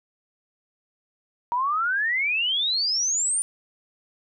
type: exponential sweep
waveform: sine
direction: up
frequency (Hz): 938 to 9397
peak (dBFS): -21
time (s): 1.52-3.42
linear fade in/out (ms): 0
effects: none